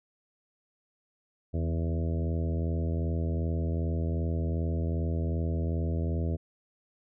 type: harmonic tone with a mistuned harmonic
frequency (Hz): 82.6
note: E2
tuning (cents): +4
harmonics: 1 / 2 / 3 / 4 / 5 / 6 / 7 / 8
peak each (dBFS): -28 / -34 / -38 / -40 / -42 / -44 / -45 / -46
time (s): 1.53-6.37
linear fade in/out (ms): 20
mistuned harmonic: 2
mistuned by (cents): -38
effects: none